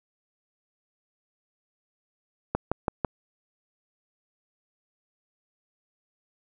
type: click train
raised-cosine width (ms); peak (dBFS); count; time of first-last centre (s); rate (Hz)
1; -10; 4; 2.55-3.048; 6.03
effects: none